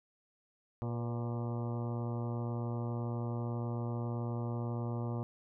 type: harmonic tone with a mistuned harmonic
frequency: 118.2 Hz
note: A#2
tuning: 24 cents sharp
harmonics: 1 / 2 / 3 / 4 / 5 / 6 / 7 / 8 / 9 / 10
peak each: -35 / -41 / -45 / -47 / -49 / -51 / -52 / -53 / -54 / -55 dBFS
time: 0.82-5.23 s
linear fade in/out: 0 ms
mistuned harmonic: 4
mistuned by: +44 cents
effects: none